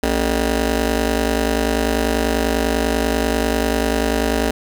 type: ring-modulated tone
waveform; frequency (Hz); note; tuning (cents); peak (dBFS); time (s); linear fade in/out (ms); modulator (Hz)
15% pulse; 169.8; F3; -48; -7; 0.03-4.51; 5; 110
effects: none

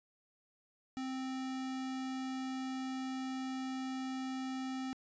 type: tone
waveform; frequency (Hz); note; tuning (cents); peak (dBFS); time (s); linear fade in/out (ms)
square; 261.6; C4; 0; -38; 0.97-4.93; 0
effects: resampled to 16000 Hz

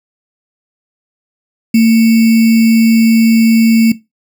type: tone with sample-and-hold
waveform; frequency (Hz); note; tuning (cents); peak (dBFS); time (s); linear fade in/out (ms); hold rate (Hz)
sine; 226.3; A3; +49; -4; 1.74-3.92; 5; 2450
effects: noise-tail reverb RT60 0.2 s tail -17 dB re dry

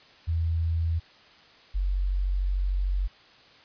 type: tone pair in turn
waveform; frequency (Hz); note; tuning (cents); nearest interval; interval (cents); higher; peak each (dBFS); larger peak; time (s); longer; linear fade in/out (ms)
sine; 82.41 / 46.69; E2 / F#1; 0 / +16; minor seventh; 984; first; -23; neither; 0.27-1 / 1.74-3.08; second; 20
effects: white hiss -54 dBFS RMS until 3.64 s + resampled to 11025 Hz

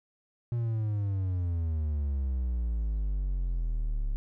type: exponential sweep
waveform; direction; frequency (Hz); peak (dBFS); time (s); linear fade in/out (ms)
triangle; down; 120.5 to 34.65; -25; 0.52-4.16; 0
effects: none

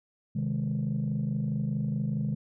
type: chord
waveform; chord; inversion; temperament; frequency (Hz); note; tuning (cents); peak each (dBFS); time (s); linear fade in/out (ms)
sine; Ab major; first; equal; 130.81 / 155.56 / 207.7; C3 / Eb3 / Ab3; 0 / 0 / 0; -30; 0.35-2.35; 10
effects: tanh soft clip ceiling -22 dBFS

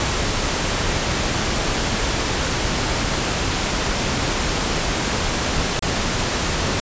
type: noise with dropouts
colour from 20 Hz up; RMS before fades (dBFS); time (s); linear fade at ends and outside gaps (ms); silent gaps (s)
pink; -21; 0-6.8; 1; 5.793-5.824
effects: resampled to 16000 Hz

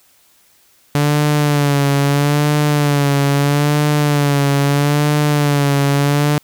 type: tone with vibrato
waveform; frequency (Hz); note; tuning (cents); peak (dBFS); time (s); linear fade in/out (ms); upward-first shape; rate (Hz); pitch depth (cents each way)
sawtooth; 144.6; D3; -27; -8; 0.95-6.38; 0; sine; 0.77; 49
effects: white hiss -53 dBFS RMS until 6.43 s

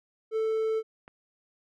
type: tone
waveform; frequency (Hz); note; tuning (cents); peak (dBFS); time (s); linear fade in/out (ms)
triangle; 441.4; A4; +5; -23; 0.31-0.83; 50
type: click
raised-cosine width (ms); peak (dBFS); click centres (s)
0.5; -32; 1.079
effects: none

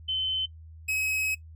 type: tone pair in turn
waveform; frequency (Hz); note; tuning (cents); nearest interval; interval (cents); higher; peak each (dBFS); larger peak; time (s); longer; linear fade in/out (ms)
sine / 45% pulse; 3062 / 2553; G7 / D#7; -41 / +44; minor third; 315; first; -26; neither; 0.08-0.46 / 0.88-1.35; second; 10
effects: noise-tail reverb RT60 0.1 s tail -18 dB re dry + added 80 Hz sine -44 dBFS peak until 1.55 s

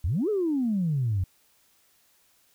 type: exponential two-way sweep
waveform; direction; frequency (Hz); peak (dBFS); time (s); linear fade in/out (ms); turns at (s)
sine; up then down; 69.3 to 442.8 to 87.7; -22; 0.04-1.24; 5; 0.29
effects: tanh soft clip ceiling -18 dBFS + white hiss -64 dBFS RMS until 2.54 s

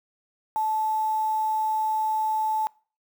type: tone with quantisation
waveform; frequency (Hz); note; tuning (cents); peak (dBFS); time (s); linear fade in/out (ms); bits
sine; 870; A5; -20; -22; 0.56-2.67; 0; 7
effects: noise-tail reverb RT60 0.4 s tail -24 dB re dry

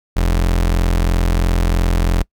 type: tone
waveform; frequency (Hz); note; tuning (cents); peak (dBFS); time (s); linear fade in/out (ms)
35% pulse; 43; F1; -26; -11; 0.16-2.23; 10
effects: noise-tail reverb RT60 0.1 s tail -25 dB re dry

